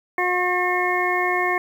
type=harmonic tone; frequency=360.4 Hz; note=F#4; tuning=45 cents flat; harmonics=1 / 2 / 3 / 5 / 6; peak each=-25 / -25 / -25 / -25 / -25 dBFS; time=0.18-1.58 s; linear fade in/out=2 ms; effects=8-bit